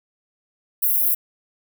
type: high-pass noise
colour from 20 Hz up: white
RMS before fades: -19 dBFS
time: 0.82-1.15 s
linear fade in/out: 10 ms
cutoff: 11000 Hz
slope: 48 dB/octave
effects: none